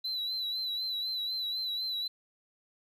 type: tone with vibrato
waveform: sine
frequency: 3994 Hz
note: B7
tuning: 19 cents sharp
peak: -29 dBFS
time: 0.04-2.08 s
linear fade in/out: 10 ms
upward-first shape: sine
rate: 4 Hz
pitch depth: 53 cents each way
effects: tanh soft clip ceiling -30 dBFS + 11-bit